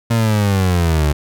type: linear sweep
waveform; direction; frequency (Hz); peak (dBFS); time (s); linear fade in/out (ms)
30% pulse; down; 117.3 to 71.6; -10; 0.1-1.13; 10
effects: none